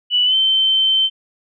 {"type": "tone with pitch glide", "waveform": "sine", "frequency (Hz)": [2960, 3095], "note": ["F#7", "G7"], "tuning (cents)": [0, -23], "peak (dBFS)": -12, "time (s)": [0.1, 1.1], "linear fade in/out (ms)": 50, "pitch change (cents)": 77, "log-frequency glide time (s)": [0.25, 0.35], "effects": []}